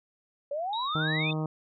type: exponential sweep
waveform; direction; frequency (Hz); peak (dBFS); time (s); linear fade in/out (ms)
sine; up; 552 to 2601; -29; 0.51-1.31; 5
type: tone with vibrato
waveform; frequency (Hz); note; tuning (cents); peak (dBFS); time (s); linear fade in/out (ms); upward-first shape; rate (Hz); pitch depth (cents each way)
sine; 3729; A#7; 0; -34; 0.73-1.33; 2; sine; 3.1; 76
type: harmonic tone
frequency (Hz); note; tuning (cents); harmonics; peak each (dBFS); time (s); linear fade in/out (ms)
155.9; D#3; +4; 1 / 2 / 3 / 4 / 5 / 6 / 7 / 8; -29 / -35 / -39 / -41 / -43 / -45 / -46 / -47; 0.95-1.46; 2
effects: none